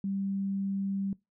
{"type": "tone", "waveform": "sine", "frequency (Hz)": 196, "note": "G3", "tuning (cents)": 0, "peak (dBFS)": -29, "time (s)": [0.04, 1.13], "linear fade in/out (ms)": 2, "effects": ["noise-tail reverb RT60 0.2 s tail -22 dB re dry"]}